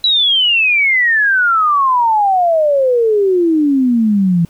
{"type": "exponential sweep", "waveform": "sine", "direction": "down", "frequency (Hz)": [3965, 164.81], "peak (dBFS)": -9, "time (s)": [0.04, 4.45], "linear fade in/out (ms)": 2, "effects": ["pink hiss -50 dBFS RMS until 4.49 s"]}